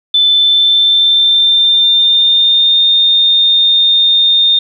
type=tone with pitch glide; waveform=sine; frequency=3520 to 3646 Hz; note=A7 to A#7; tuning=0 to -39 cents; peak=-6 dBFS; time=0.14-4.59 s; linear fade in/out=5 ms; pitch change=+61 cents; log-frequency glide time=0.27-2.82 s; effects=8-bit